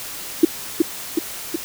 sine tone with echo, 327.4 Hz, E4, 12 cents flat, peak -5 dBFS, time 0.43-0.45 s, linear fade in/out 5 ms, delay 370 ms, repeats 3, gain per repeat -4 dB, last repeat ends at 1.56 s, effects white hiss -32 dBFS RMS until 1.64 s

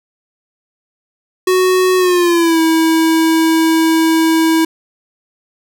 square tone with pitch glide, 370 to 324 Hz, F#4 to E4, 0 to -30 cents, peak -10 dBFS, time 1.47-4.65 s, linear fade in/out 5 ms, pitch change -230 cents, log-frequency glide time 1.97-2.6 s, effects none

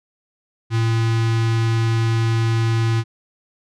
square tone with notch filter, 113.8 Hz, A#2, 41 cents flat, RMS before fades -18 dBFS, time 0.7-3.04 s, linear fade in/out 50 ms, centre 560 Hz, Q 1.2, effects low-pass 6000 Hz 12 dB/octave

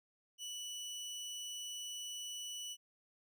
25% pulse tone, 2960 Hz, F#7, in tune, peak -39 dBFS, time 0.38-2.77 s, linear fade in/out 50 ms, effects none

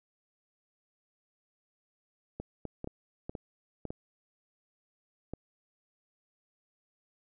clicks, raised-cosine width 2 ms, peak -24 dBFS, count 9, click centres 2.4 / 2.653 / 2.844 / 2.874 / 3.295 / 3.352 / 3.853 / 3.905 / 5.336 s, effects none

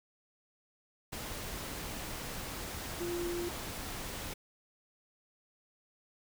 sine tone in noise, 346.9 Hz, F4, 12 cents flat, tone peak -34 dBFS, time 3-3.49 s, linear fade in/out 10 ms, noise pink, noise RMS -41 dBFS, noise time 1.12-4.34 s, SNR +4 dB, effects none

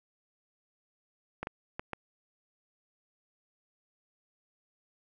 clicks, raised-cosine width 0.5 ms, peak -20 dBFS, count 4, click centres 1.43 / 1.471 / 1.795 / 1.933 s, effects none

